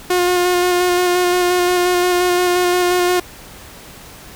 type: tone with vibrato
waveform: sawtooth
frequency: 357.8 Hz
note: F4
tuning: 42 cents sharp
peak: -9 dBFS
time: 0.1-3.2 s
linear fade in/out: 5 ms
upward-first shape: square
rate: 5.7 Hz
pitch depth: 14 cents each way
effects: pink hiss -38 dBFS RMS until 4.35 s